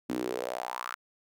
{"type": "tone with high-pass filter sweep", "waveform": "sawtooth", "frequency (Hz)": 61.74, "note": "B1", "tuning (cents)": 0, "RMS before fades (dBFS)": -35, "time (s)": [0.09, 0.95], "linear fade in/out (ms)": 10, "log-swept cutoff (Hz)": [260, 1400], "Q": 4.4, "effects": []}